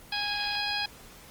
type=harmonic tone with a mistuned harmonic; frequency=824 Hz; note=G#5; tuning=14 cents flat; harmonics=1 / 2 / 3 / 4 / 5 / 6; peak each=-35 / -35 / -35 / -35 / -35 / -35 dBFS; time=0.12-0.86 s; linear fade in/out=5 ms; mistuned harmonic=3; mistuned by=+22 cents; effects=pink hiss -50 dBFS RMS until 1.3 s + Opus 24 kbps